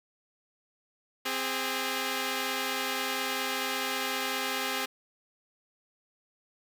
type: tone pair together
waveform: 5% pulse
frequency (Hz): 261.6 / 409.7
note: C4 / G#4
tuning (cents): 0 / -24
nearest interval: minor sixth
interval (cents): 776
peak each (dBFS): -21 / -21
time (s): 1.25-4.86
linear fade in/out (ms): 10
effects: none